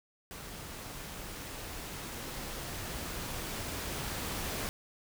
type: noise with level ramp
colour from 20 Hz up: pink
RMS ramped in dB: -45 to -36 dBFS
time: 0.31-4.69 s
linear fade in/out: 0 ms
effects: none